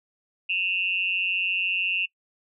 sine tone with amplitude modulation, 2700 Hz, E7, 41 cents sharp, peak -19 dBFS, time 0.49-2.06 s, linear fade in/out 10 ms, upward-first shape sine, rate 186 Hz, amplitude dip 95%, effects noise-tail reverb RT60 0.1 s tail -23 dB re dry

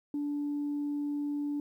sine tone, 290.5 Hz, D4, 19 cents flat, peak -29 dBFS, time 0.14-1.6 s, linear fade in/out 2 ms, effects tanh soft clip ceiling -27 dBFS + 11-bit

